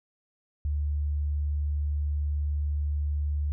sine tone, 73.42 Hz, D2, in tune, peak -25 dBFS, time 0.65-3.52 s, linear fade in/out 0 ms, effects none

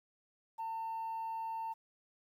sine tone, 900 Hz, A5, 39 cents sharp, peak -35 dBFS, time 0.58-1.74 s, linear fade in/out 20 ms, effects tanh soft clip ceiling -35 dBFS + 11-bit

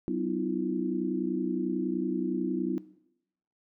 sine tone cluster, 190.3 / 253.3 / 312 / 342.8 Hz, F#3 / B3 / D#4 / F4, +49 / +44 / +5 / -32 cents, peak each -35 / -33 / -33 / -33 dBFS, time 0.08-2.78 s, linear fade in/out 0 ms, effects noise-tail reverb RT60 0.8 s tail -17 dB re dry

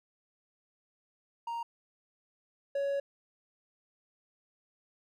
triangle tone pair in turn, 932.3 / 558.8 Hz, A#5 / C#5, 0 / +14 cents, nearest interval major sixth, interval 886 cents, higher first, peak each -32 / -27 dBFS, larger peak second, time 1.47-1.63 / 2.75-3 s, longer second, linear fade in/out 5 ms, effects none

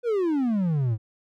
triangle exponential sweep, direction down, 500 to 103.5 Hz, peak -19 dBFS, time 0.03-0.98 s, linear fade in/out 50 ms, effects none

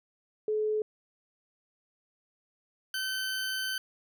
sine / 20% pulse tone pair in turn, 428.6 / 1533.5 Hz, A4 / G6, -45 / -38 cents, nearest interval octave + minor seventh, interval 2207 cents, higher second, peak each -26 dBFS, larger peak neither, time 0.48-0.82 / 2.94-3.78 s, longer second, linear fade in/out 2 ms, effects none

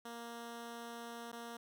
10% pulse tone with dropouts, 234.1 Hz, A#3, 8 cents sharp, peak -37 dBFS, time 0.05-1.57 s, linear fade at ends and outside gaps 5 ms, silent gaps 1.318-1.327 s, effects none

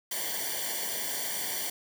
white noise with comb filter, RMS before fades -33 dBFS, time 0.11-1.7 s, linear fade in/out 5 ms, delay 0.77 ms, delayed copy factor -0.95, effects none

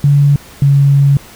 sine tone pair in turn, 142.8 / 140.1 Hz, D3 / C#3, -48 / +19 cents, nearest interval unison, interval 33 cents, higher first, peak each -5 dBFS, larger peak neither, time 0.04-0.36 / 0.62-1.17 s, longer second, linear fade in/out 2 ms, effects pink hiss -37 dBFS RMS until 1.35 s

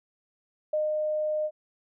sine tone with ADSR envelope, 612 Hz, D#5, 29 cents flat, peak -23 dBFS, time 0.73-1.51 s, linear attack 6 ms, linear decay 170 ms, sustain -2 dB, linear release 57 ms, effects none

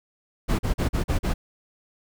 brown noise bursts, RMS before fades -22 dBFS, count 6, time 0.48-1.34 s, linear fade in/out 20 ms, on 110 ms, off 40 ms, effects none

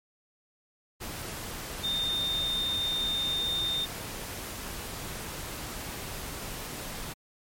sine tone in noise, 3632 Hz, A#7, 46 cents flat, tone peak -27 dBFS, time 1.83-3.86 s, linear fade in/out 20 ms, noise pink, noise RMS -38 dBFS, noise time 1-7.14 s, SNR +8 dB, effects MP3 64 kbps

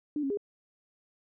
sine tone with pitch steps, 296.5 / 273.5 / 408.2 Hz, D4 / C#4 / G#4, +17 / -23 / -30 cents, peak -28 dBFS, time 0.16-0.373 s, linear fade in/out 2 ms, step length 71 ms, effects none

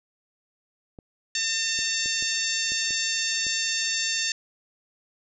clicks, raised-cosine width 2 ms, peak -29 dBFS, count 7, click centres 0.988 / 1.79 / 2.059 / 2.225 / 2.72 / 2.907 / 3.467 s
harmonic tone, 902 Hz, A5, 43 cents sharp, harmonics 2 / 3 / 4 / 5 / 6 / 7 / 8, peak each -32 / -32 / -32 / -32 / -32 / -32 / -32 dBFS, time 1.35-4.32 s, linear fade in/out 2 ms
effects none

